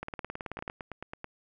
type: two click trains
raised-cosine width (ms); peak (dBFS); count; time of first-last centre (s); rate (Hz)
0.5; -21 / -23; 13 / 7; 0.03-0.679 / 0.59-1.244; 18.5 / 9.18
effects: none